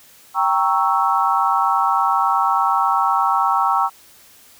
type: chord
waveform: sine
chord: G diminished seventh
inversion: none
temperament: equal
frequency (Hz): 784 / 932.3 / 1108.7 / 1318.5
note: G5 / Bb5 / Db6 / Fb6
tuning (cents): 0 / 0 / 0 / 0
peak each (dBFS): -20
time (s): 0.34-3.9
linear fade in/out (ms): 50
effects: white hiss -48 dBFS RMS until 4.59 s